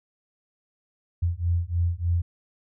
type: beating tone pair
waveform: sine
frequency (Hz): 84.6 / 87.9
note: E2 / F2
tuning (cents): +45 / +12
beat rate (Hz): 3.3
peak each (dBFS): -25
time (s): 1.22-2.22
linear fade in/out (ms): 10
effects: none